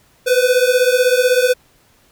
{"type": "beating tone pair", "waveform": "square", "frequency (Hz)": [493.2, 509.2], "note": ["B4", "C5"], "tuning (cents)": [-2, -47], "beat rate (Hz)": 16, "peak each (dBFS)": -15, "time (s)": [0.26, 1.54], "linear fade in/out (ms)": 20, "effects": ["pink hiss -54 dBFS RMS until 2.11 s"]}